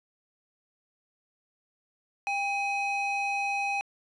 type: ring-modulated tone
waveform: triangle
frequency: 1661.2 Hz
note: G#6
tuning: in tune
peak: -22 dBFS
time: 2.27-3.81 s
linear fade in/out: 0 ms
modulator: 862 Hz
effects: resampled to 24000 Hz + 10-bit